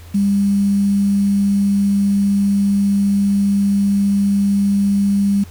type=tone with quantisation; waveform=sine; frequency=200 Hz; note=G3; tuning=35 cents sharp; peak=-12 dBFS; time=0.14-5.44 s; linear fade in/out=10 ms; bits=6; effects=added 85 Hz sine -35 dBFS peak until 5.5 s + pink hiss -45 dBFS RMS until 5.5 s